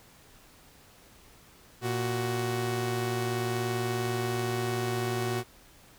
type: tone pair together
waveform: sawtooth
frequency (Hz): 117 / 371.5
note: A#2 / F#4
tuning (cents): +7 / +7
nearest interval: octave + minor sixth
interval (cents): 2000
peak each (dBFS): -27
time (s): 1.81-5.44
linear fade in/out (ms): 50
effects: pink hiss -56 dBFS RMS until 5.98 s